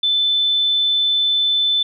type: tone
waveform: sine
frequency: 3520 Hz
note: A7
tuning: in tune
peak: -14 dBFS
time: 0.03-1.83 s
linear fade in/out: 5 ms
effects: none